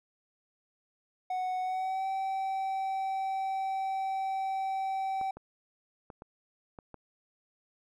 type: tone with pitch glide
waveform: triangle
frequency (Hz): 740 to 770.5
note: F#5 to G5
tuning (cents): 0 to -30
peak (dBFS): -28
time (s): 1.3-5.31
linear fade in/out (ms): 5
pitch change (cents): +70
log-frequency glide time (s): 1.62-2.07
type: clicks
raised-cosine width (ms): 1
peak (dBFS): -31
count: 6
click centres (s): 5.213 / 5.37 / 6.102 / 6.221 / 6.788 / 6.943
effects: none